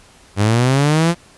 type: linear sweep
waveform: sawtooth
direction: up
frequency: 98 to 174.61 Hz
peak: -8 dBFS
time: 0.36-1.15 s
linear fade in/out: 50 ms
effects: pink hiss -47 dBFS RMS until 1.37 s + resampled to 24000 Hz